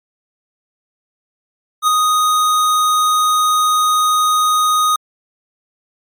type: tone with ADSR envelope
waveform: square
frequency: 1244.5 Hz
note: D#6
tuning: in tune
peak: -9 dBFS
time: 1.82-4.96 s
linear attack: 56 ms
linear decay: 6 ms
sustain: -3 dB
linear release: 4 ms
effects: MP3 64 kbps